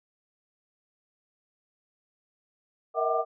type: tone cluster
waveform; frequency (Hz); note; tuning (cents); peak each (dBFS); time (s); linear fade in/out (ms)
sine; 466.7 / 635 / 658 / 756 / 1192; A#4 / D#5 / E5 / F#5 / D6; +2 / +35 / -3 / +37 / +25; -30; 2.94-3.25; 50
effects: none